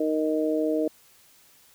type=harmonic tone; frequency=155.56 Hz; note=D#3; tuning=in tune; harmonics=2 / 3 / 4; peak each=-25 / -27 / -28 dBFS; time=0-0.88 s; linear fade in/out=5 ms; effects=white hiss -57 dBFS RMS until 1.74 s